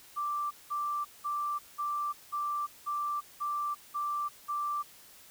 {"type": "tone bursts", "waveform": "sine", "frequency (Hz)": 1174.7, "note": "D6", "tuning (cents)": 0, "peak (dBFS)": -30, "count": 9, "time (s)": [0.16, 4.83], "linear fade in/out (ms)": 20, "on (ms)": 350, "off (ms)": 190, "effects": ["white hiss -55 dBFS RMS until 5.3 s"]}